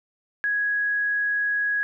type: tone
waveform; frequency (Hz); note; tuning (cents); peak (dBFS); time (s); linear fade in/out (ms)
sine; 1664; G#6; +3; -21; 0.44-1.83; 0
effects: none